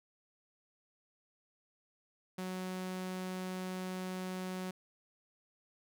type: tone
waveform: sawtooth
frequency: 185 Hz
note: F#3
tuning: in tune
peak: -34 dBFS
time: 2.38-4.71 s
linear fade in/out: 5 ms
effects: none